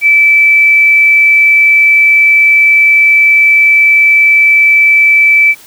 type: tone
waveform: sine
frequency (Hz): 2315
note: D7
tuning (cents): -25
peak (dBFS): -3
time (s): 0.01-5.55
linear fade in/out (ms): 50
effects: white hiss -37 dBFS RMS until 5.66 s